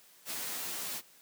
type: noise with comb filter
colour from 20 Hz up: white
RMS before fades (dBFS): -38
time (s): 0.25-1.02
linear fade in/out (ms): 50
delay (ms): 12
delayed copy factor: +0.75
effects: white hiss -60 dBFS RMS until 1.21 s + high-pass 150 Hz 12 dB/octave